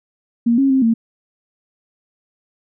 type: tone with pitch steps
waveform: sine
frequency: 234.5 / 272.5 / 265.1 / 227.8 Hz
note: A#3 / C#4 / C4 / A#3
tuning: +11 / -29 / +23 / -40 cents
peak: -11 dBFS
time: 0.46-0.94 s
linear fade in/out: 10 ms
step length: 120 ms
effects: none